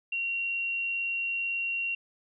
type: tone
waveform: sine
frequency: 2749 Hz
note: F7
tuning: 28 cents flat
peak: -28 dBFS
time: 0.12-1.95 s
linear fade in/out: 5 ms
effects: none